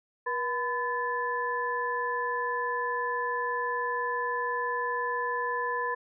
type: tone cluster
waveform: sine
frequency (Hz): 482.5 / 1007 / 1739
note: B4 / B5 / A6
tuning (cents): -40 / +33 / -21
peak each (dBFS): -34 / -30 / -33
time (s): 0.26-5.95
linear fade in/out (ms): 10
effects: none